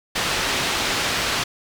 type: low-pass noise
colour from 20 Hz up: white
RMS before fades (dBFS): -23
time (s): 0.15-1.44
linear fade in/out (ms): 10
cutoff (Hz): 4100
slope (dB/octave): 12
effects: none